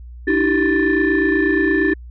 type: tone cluster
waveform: sine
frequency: 298.9 / 327.3 / 386.2 / 1762 Hz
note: D4 / E4 / G4 / A6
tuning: +31 / -12 / -26 / +2 cents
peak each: -18 dBFS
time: 0.27-1.94 s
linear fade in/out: 10 ms
effects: tanh soft clip ceiling -8 dBFS + added 60 Hz sine -33 dBFS peak until 2.1 s